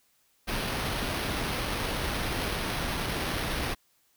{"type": "noise with sample-and-hold", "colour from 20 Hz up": "pink", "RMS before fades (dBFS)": -31, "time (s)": [0.47, 3.75], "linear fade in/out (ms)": 20, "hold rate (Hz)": 7350, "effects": ["white hiss -68 dBFS RMS until 4.16 s"]}